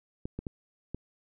clicks, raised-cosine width 3 ms, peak -22 dBFS, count 4, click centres 0.255 / 0.39 / 0.468 / 0.946 s, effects none

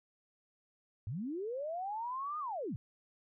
sine linear two-way sweep, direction up then down, 90.4 to 1244.5 to 90.4 Hz, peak -36 dBFS, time 1.07-2.76 s, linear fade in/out 0 ms, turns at 2.39 s, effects none

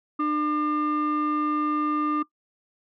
sine tone pair together, 300 / 1200 Hz, D4 / D6, +37 / +37 cents, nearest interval 2 octaves, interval 2400 cents, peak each -22 / -23 dBFS, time 0.19-2.23 s, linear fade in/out 10 ms, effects noise-tail reverb RT60 0.1 s tail -20 dB re dry + tanh soft clip ceiling -19 dBFS

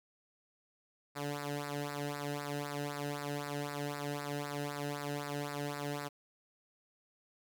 sawtooth tone with flanger, 144.7 Hz, D3, 25 cents flat, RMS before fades -39 dBFS, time 1.15-6.09 s, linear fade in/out 20 ms, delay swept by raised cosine 0.31 to 0.91 ms, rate 3.9 Hz, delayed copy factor -0.85, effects none

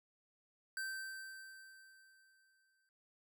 square tone with exponential decay, 1555 Hz, G6, 14 cents flat, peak -39 dBFS, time 0.77-2.89 s, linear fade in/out 1 ms, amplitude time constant 460 ms, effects none

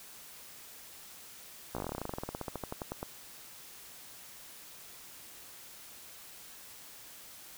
slowing click train, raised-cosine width 1 ms, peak -22 dBFS, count 27, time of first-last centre 1.75-3.029 s, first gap 16 ms, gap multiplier 1.08, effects white hiss -51 dBFS RMS until 7.57 s

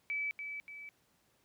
sine tone with echo, 2301 Hz, D7, 36 cents flat, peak -33 dBFS, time 0.1-0.31 s, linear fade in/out 0 ms, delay 290 ms, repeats 2, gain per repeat -6 dB, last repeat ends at 0.89 s, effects pink hiss -72 dBFS RMS until 1.44 s + high-pass 80 Hz 12 dB/octave

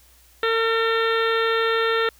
harmonic tone, 453.2 Hz, A#4, 49 cents flat, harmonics 1 / 2 / 3 / 4 / 5 / 6 / 7 / 8 / 9, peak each -21 / -34 / -24 / -26 / -35 / -35 / -35 / -31 / -40 dBFS, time 0.43-2.09 s, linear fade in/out 2 ms, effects added 60 Hz sine -55 dBFS peak until 2.19 s + white hiss -55 dBFS RMS until 2.19 s

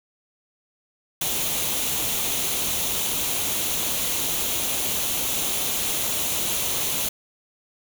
white noise with comb filter, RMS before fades -25 dBFS, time 1.21-7.09 s, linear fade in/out 5 ms, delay 0.3 ms, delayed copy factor +0.5, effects none

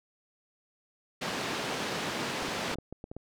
pink band-pass noise, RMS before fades -34 dBFS, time 1.21-2.75 s, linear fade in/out 10 ms, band 210 to 5100 Hz, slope 12 dB/octave
clicks, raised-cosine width 2 ms, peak -27 dBFS, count 9, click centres 2.425 / 2.486 / 2.714 / 2.756 / 2.786 / 2.926 / 3.041 / 3.115 / 3.166 s
effects none

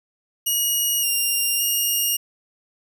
5% pulse tone with pitch steps, 2888 / 2796 / 2842 Hz, F#7 / F7 / F7, -43 / +1 / +30 cents, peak -11 dBFS, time 0.46-2.17 s, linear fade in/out 10 ms, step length 570 ms, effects none

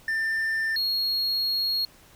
triangle tone pair in turn, 1789 / 4299 Hz, A6 / C8, +28 / +46 cents, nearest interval octave + minor third, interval 1518 cents, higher second, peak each -22 dBFS, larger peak neither, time 0.08-0.76 / 0.76-1.85 s, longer second, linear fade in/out 2 ms, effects pink hiss -54 dBFS RMS until 2.15 s

